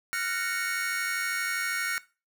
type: chord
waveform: 45% pulse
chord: Gb major seventh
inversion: third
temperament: just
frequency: 1387.5 / 1480 / 1850 / 2220 Hz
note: F6 / Gb6 / Bb6 / Db7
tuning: -12 / 0 / -14 / +2 cents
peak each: -34 dBFS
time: 0.13-1.98 s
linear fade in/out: 0 ms
effects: noise-tail reverb RT60 0.3 s tail -18 dB re dry